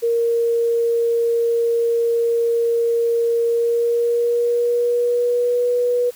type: tone with pitch glide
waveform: sine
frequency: 466.2 to 487.7 Hz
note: A#4 to B4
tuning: 0 to -22 cents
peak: -15 dBFS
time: 0.02-6.11 s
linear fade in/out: 20 ms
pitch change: +78 cents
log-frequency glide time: 3.45-5.68 s
effects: white hiss -45 dBFS RMS until 6.15 s